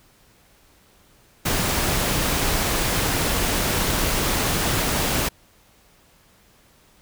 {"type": "noise", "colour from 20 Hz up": "pink", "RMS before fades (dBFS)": -22, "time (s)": [1.45, 5.29], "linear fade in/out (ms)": 10, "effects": ["pink hiss -56 dBFS RMS until 7.01 s"]}